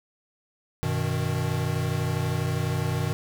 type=chord; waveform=square; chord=G augmented; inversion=none; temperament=equal with one note detuned; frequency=95.87 / 123.47 / 155.56 Hz; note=G2 / B2 / D#3; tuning=-38 / 0 / 0 cents; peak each=-31 / -29 / -29 dBFS; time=0.83-3.13 s; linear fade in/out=0 ms; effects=none